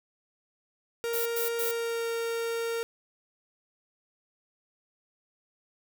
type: tone with pitch glide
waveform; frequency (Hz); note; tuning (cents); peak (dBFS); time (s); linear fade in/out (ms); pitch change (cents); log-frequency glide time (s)
45% pulse; 466.2 to 461.6; A#4 to A#4; 0 to -17; -29; 1.04-2.83; 0; -17; 1.6-2.08
type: noise bursts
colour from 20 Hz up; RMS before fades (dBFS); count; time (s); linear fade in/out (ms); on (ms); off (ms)
violet; -32; 3; 1.13-1.716; 10; 130; 98
effects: none